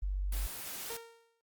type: tone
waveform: sine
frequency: 48 Hz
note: G1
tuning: 36 cents flat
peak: -31 dBFS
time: 0.02-0.47 s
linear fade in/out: 10 ms
type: noise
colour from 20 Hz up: white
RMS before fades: -42 dBFS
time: 0.32-0.97 s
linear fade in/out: 5 ms
type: tone with exponential decay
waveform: sawtooth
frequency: 461.1 Hz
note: A#4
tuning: 19 cents flat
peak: -35 dBFS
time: 0.9-1.41 s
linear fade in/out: 1 ms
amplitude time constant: 110 ms
effects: Opus 24 kbps